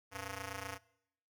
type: ring-modulated tone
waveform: 5% pulse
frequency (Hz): 196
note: G3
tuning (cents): 0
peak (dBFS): -27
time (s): 0.11-0.79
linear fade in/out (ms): 50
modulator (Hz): 308
effects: noise-tail reverb RT60 0.8 s tail -23 dB re dry